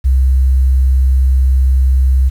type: tone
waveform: sine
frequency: 65.41 Hz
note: C2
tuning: in tune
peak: -7 dBFS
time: 0.04-2.3 s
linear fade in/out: 20 ms
effects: 7-bit